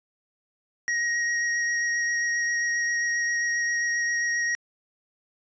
square tone with vibrato, 1886 Hz, A#6, 20 cents sharp, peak -24 dBFS, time 0.88-4.55 s, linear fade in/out 0 ms, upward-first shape sine, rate 7.5 Hz, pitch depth 10 cents each way, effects resampled to 16000 Hz

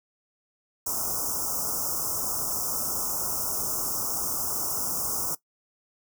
white band-stop noise, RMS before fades -29 dBFS, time 0.86-5.35 s, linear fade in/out 5 ms, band 1400 to 5200 Hz, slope 96 dB/octave, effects noise-tail reverb RT60 0.1 s tail -18 dB re dry

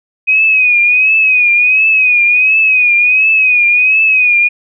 sine tone with vibrato, 2507 Hz, D#7, 12 cents sharp, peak -6 dBFS, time 0.27-4.49 s, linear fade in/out 20 ms, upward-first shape triangle, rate 1.4 Hz, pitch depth 87 cents each way, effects none

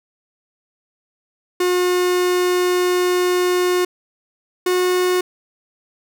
45% pulse tone pair in turn, 360 / 363.3 Hz, F#4 / F#4, -47 / -32 cents, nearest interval unison, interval 15 cents, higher second, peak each -15 dBFS, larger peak neither, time 1.6-3.85 / 4.66-5.21 s, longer first, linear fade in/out 5 ms, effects none

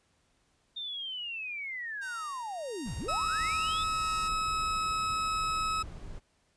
sine linear two-way sweep, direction down then up, 3655 to 48.71 to 3655 Hz, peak -35 dBFS, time 0.76-3.84 s, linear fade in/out 10 ms, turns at 2.97 s
5% pulse tone with tremolo, 930 Hz, A#5, 4 cents flat, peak -31 dBFS, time 2.01-4.29 s, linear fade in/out 20 ms, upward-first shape sine, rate 1.5 Hz, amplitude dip 55%
brown noise, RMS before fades -43 dBFS, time 2.85-6.2 s, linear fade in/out 20 ms
40% pulse tone, 1287 Hz, E6, 42 cents flat, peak -28 dBFS, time 3.08-5.83 s, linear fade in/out 10 ms
effects pink hiss -71 dBFS RMS until 6.56 s + resampled to 22050 Hz

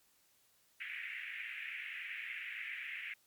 pink band-pass noise, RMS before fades -44 dBFS, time 0.8-3.14 s, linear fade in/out 5 ms, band 1800 to 2600 Hz, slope 48 dB/octave, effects white hiss -71 dBFS RMS until 3.26 s + MP3 96 kbps

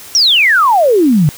sine exponential sweep, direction down, 5820 to 138.59 Hz, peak -6 dBFS, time 0.15-1.29 s, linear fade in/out 0 ms, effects white hiss -33 dBFS RMS until 1.37 s

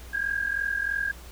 sine tone pair together, 1600 / 1643.1 Hz, G6 / G#6, +35 / -19 cents, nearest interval unison, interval 46 cents, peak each -28 dBFS, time 0.13-1.12 s, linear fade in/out 10 ms, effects added 60 Hz sine -43 dBFS peak until 1.31 s + pink hiss -48 dBFS RMS until 1.31 s

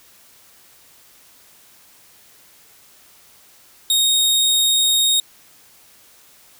sawtooth tone, 3729 Hz, A#7, in tune, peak -11 dBFS, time 3.9-5.2 s, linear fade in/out 2 ms, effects white hiss -50 dBFS RMS until 6.59 s

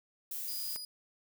violet noise, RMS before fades -39 dBFS, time 0.31-0.77 s, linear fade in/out 5 ms
sawtooth tone, 4925 Hz, D#8, 19 cents flat, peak -38 dBFS, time 0.48-0.85 s, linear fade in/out 2 ms
click, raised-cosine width 0.5 ms, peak -33 dBFS, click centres 0.76 s
effects none

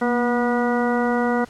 harmonic tone with a mistuned harmonic, 242.6 Hz, B3, 31 cents flat, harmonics 1 / 2 / 3 / 4 / 5 / 6 / 8, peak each -21 / -23 / -26 / -29 / -31 / -29 / -33 dBFS, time 0.01-1.45 s, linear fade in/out 10 ms, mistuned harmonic 1, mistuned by -37 cents, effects pink hiss -48 dBFS RMS until 1.49 s + low-pass 9000 Hz 12 dB/octave

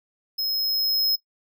square tone with level ramp, 5140 Hz, E8, 45 cents flat, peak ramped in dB -24 to -19 dBFS, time 0.38-1.16 s, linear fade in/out 10 ms, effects noise-tail reverb RT60 0.1 s tail -20 dB re dry

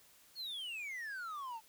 triangle exponential sweep, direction down, 4435 to 863 Hz, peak -39 dBFS, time 0.35-1.61 s, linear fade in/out 50 ms, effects white hiss -64 dBFS RMS until 1.68 s

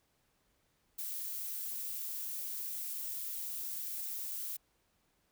violet noise, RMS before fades -40 dBFS, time 0.98-4.57 s, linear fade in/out 10 ms, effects pink hiss -75 dBFS RMS until 5.31 s

